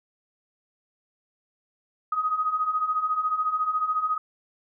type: beating tone pair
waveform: sine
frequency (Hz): 1244.5 / 1258.5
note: D#6 / D#6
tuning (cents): 0 / +19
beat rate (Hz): 14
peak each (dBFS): -29 / -24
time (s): 2.12-4.18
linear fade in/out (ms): 5
effects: none